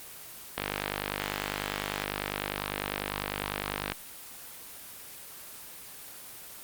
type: click train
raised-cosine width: 0.3 ms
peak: -12 dBFS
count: 168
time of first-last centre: 0.58-3.92 s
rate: 50 Hz
effects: white hiss -45 dBFS RMS until 6.63 s + Opus 24 kbps